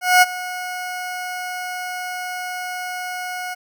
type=tone with ADSR envelope; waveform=20% pulse; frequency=728 Hz; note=F#5; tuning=28 cents flat; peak=-3 dBFS; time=0.01-3.55 s; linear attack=210 ms; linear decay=27 ms; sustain=-18 dB; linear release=20 ms; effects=none